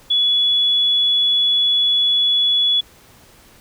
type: tone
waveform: sine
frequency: 3400 Hz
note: G#7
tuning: 40 cents sharp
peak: -13 dBFS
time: 0.1-2.81 s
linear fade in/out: 10 ms
effects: pink hiss -48 dBFS RMS until 3.6 s